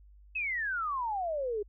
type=exponential sweep; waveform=sine; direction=down; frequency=2637 to 400 Hz; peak=-30 dBFS; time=0.35-1.63 s; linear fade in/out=10 ms; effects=added 50 Hz sine -53 dBFS peak until 1.68 s